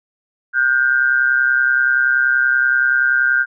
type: tone pair together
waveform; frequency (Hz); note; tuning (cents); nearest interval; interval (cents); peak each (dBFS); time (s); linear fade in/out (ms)
sine; 1437.5 / 1568; F6 / G6; +50 / 0; major second; 150; -15; 0.53-3.46; 50
effects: none